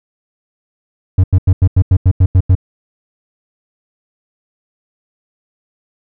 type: tone bursts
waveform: triangle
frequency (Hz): 92.5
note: F#2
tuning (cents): 0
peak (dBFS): -3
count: 10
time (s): 1.18-2.552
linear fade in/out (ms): 5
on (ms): 58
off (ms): 88
effects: none